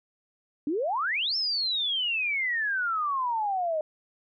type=exponential two-way sweep; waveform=sine; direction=up then down; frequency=275.2 to 5400 to 605 Hz; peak=-25 dBFS; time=0.67-3.81 s; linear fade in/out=2 ms; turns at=1.36 s; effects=none